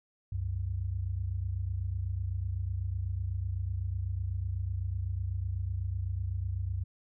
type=tone pair together; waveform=sine; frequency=67.6 / 95.6 Hz; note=C#2 / G2; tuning=-43 / -43 cents; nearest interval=tritone; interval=600 cents; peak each=-35 / -32 dBFS; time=0.32-6.84 s; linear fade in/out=5 ms; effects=none